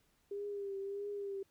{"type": "tone with vibrato", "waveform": "sine", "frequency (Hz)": 400, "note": "G4", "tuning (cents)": 35, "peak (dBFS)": -38, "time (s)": [0.31, 1.43], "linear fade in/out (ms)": 5, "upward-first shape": "triangle", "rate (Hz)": 1.6, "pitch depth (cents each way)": 46, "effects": ["pink hiss -74 dBFS RMS until 1.5 s"]}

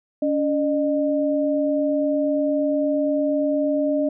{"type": "tone pair together", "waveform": "sine", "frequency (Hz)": [283.8, 607.6], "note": ["C#4", "D#5"], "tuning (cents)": [41, -41], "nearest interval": "octave + minor second", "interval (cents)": 1318, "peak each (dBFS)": -21, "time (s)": [0.22, 4.09], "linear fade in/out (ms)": 5, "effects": []}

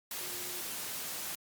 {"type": "tone in noise", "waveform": "sine", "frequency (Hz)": 356, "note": "F4", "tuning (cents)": 33, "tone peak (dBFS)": -50, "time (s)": [0.2, 0.61], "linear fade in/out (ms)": 2, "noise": "white", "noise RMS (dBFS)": -39, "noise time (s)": [0.11, 1.35], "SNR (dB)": -14, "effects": ["high-pass 100 Hz 12 dB/octave", "Opus 48 kbps"]}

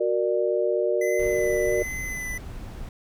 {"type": "chord", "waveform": "sine", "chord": "Gb augmented", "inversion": "none", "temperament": "equal with one note detuned", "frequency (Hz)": [370, 466.2, 594.8], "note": ["Gb4", "Bb4", "D5"], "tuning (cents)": [0, 0, 22], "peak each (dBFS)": -25, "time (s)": [0, 1.83], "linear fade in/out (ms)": 10}
{"type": "tone with vibrato", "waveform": "square", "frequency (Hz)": 2017, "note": "B6", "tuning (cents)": 36, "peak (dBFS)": -31, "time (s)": [1.01, 2.38], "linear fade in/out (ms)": 5, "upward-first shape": "sine", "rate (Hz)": 1.3, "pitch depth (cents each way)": 20}
{"type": "noise", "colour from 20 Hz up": "brown", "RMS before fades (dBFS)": -36, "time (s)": [1.19, 2.89], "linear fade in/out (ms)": 2}
{"effects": []}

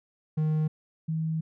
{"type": "tone pair in turn", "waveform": ["triangle", "sine"], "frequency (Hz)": [155.1, 159.83], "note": ["D#3", "D#3"], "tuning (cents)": [-5, 47], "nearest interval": "minor second", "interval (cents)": 52, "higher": "second", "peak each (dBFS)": [-21, -26], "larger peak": "first", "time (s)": [[0.37, 0.68], [1.08, 1.41]], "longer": "second", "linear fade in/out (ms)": 10, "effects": []}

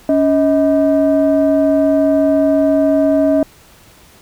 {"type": "tone pair together", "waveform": "sine", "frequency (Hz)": [281.2, 633], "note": ["C#4", "D#5"], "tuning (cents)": [25, 30], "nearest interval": "octave + major second", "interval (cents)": 1405, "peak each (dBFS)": -11, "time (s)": [0.09, 3.43], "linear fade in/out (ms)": 2, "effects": ["tanh soft clip ceiling -5 dBFS", "pink hiss -45 dBFS RMS until 4.21 s"]}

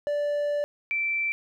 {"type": "tone pair in turn", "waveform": ["triangle", "sine"], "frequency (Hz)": [584, 2336], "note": ["D5", "D7"], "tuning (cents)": [-10, -10], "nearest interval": "2 octaves", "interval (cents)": 2400, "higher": "second", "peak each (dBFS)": [-22, -24], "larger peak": "first", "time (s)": [[0.07, 0.64], [0.91, 1.32]], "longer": "first", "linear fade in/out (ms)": 0, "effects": []}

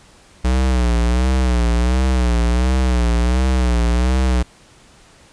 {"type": "tone with vibrato", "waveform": "square", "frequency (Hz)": 61.4, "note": "B1", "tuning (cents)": -9, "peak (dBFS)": -14, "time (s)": [0.44, 4.43], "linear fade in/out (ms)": 10, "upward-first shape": "sine", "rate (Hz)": 1.4, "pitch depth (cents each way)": 92, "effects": ["pink hiss -48 dBFS RMS until 5.32 s", "resampled to 22050 Hz"]}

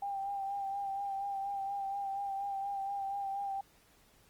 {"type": "tone with vibrato", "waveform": "sine", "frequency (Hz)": 792, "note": "G5", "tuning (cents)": 18, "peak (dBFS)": -34, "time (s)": [0.02, 3.61], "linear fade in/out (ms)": 5, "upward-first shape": "sine", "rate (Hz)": 4.2, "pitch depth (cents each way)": 28, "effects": ["pink hiss -65 dBFS RMS until 4.29 s", "Opus 24 kbps"]}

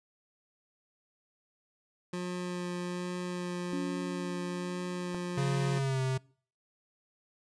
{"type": "tone with vibrato", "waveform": "25% pulse", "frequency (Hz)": 178.3, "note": "F3", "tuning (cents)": 36, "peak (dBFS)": -30, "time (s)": [2.13, 5.79], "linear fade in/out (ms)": 5, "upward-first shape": "sine", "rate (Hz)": 1.2, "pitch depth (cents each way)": 10}
{"type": "tone with exponential decay", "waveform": "sine", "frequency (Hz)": 280, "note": "C#4", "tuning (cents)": 18, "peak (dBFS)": -32, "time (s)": [3.73, 6.31], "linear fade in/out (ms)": 1, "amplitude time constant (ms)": 560}
{"type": "click", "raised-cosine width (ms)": 1, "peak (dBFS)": -25, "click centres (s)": 5.146}
{"type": "tone with pitch glide", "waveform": "square", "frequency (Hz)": [138.59, 131.27], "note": ["C#3", "C3"], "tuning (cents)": [0, 6], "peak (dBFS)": -29, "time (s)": [5.37, 6.18], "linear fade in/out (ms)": 10, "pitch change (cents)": -94, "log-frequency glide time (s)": [5.74, 6.01]}
{"effects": ["noise-tail reverb RT60 0.5 s tail -26 dB re dry", "resampled to 22050 Hz"]}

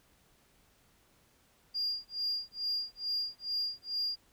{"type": "tone with tremolo", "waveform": "sine", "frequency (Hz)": 4810, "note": "D8", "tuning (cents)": 41, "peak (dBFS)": -28, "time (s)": [1.74, 4.16], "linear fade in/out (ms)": 20, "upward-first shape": "sine", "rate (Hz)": 2.3, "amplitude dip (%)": 100, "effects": ["tanh soft clip ceiling -27 dBFS", "pink hiss -67 dBFS RMS until 4.32 s"]}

